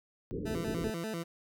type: low-pass noise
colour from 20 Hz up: white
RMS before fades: -37 dBFS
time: 0.31-0.9 s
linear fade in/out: 0 ms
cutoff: 480 Hz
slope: 96 dB/octave
type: tone with vibrato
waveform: 20% pulse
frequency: 192 Hz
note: G3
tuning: 36 cents flat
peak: -30 dBFS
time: 0.45-1.24 s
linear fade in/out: 20 ms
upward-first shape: square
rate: 5.1 Hz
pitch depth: 230 cents each way
effects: none